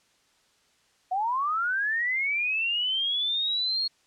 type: linear sweep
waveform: sine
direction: up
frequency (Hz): 716 to 4324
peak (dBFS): -24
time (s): 1.11-3.88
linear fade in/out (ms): 10
effects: white hiss -65 dBFS RMS until 4.06 s + low-pass 7000 Hz 12 dB/octave